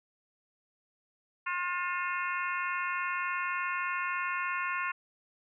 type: harmonic tone with a mistuned harmonic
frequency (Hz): 356.6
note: F4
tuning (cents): +36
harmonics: 3 / 4 / 5 / 6 / 7 / 8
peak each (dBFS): -34 / -36 / -38 / -40 / -41 / -42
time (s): 1.46-4.92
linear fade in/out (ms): 10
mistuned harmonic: 8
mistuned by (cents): -81
effects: none